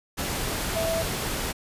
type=tone in noise; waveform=sine; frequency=657 Hz; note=E5; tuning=6 cents flat; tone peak=-25 dBFS; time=0.75-1.03 s; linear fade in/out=20 ms; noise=pink; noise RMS=-29 dBFS; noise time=0.17-1.53 s; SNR=+1 dB; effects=resampled to 32000 Hz